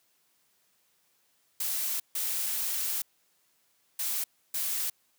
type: noise bursts at uneven times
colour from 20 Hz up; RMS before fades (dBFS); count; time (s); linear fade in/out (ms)
blue; -31; 4; 1.6-2 / 2.15-3.02 / 3.99-4.24 / 4.54-4.9; 5
effects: white hiss -70 dBFS RMS until 5.18 s + high-pass 100 Hz 12 dB/octave